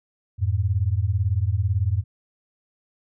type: beating tone pair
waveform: sine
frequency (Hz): 87.9 / 105.9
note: F2 / G#2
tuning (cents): +12 / +34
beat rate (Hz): 18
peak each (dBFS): -22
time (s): 0.38-2.04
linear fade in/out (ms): 50
effects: none